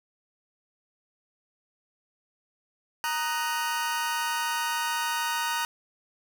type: chord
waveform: sawtooth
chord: D# minor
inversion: second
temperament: just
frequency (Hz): 933.4 / 1244.5 / 1493.4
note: A#5 / D#6 / F#6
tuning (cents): +2 / 0 / +16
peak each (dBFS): -25 / -30 / -29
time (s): 3.04-5.65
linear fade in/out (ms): 0
effects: none